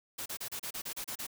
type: noise bursts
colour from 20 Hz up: white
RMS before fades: -39 dBFS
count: 10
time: 0.18-1.268 s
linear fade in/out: 10 ms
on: 80 ms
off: 32 ms
effects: none